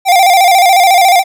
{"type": "tone with vibrato", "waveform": "square", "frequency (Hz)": 740, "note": "F#5", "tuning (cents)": 0, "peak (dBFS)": -5, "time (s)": [0.05, 1.24], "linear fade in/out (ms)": 50, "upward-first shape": "square", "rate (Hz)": 14, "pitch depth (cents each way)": 82, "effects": []}